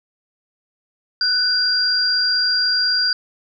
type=tone pair together; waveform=sine; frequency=1491 / 4773 Hz; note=F#6 / D8; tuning=+13 / +27 cents; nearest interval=octave + minor sixth; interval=2014 cents; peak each=-22 / -16 dBFS; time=1.21-3.13 s; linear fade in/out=2 ms; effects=none